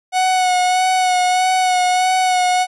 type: tone with vibrato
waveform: 45% pulse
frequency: 736 Hz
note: F#5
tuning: 9 cents flat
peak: -13 dBFS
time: 0.12-2.67 s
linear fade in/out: 50 ms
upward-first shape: sine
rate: 1.6 Hz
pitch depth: 23 cents each way
effects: resampled to 24000 Hz